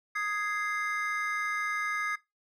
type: chord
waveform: triangle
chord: Ab major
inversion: second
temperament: equal with one note detuned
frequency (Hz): 1244.5 / 1661.2 / 2085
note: Eb6 / Ab6 / C7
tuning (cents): 0 / 0 / -7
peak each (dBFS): -32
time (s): 0.15-2.16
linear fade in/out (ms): 10
effects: noise-tail reverb RT60 0.2 s tail -19 dB re dry